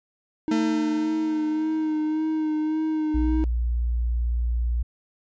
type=tone with vibrato; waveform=triangle; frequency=311.1 Hz; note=D#4; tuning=in tune; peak=-20 dBFS; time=0.48-3.44 s; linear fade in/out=0 ms; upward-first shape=sine; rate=1.8 Hz; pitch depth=22 cents each way
type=tone with exponential decay; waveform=40% pulse; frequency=224.4 Hz; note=A3; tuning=34 cents sharp; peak=-21 dBFS; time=0.51-2.68 s; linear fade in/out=5 ms; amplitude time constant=470 ms
type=tone; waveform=sine; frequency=59 Hz; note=A#1; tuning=22 cents sharp; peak=-21 dBFS; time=3.14-4.83 s; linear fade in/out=10 ms
effects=resampled to 16000 Hz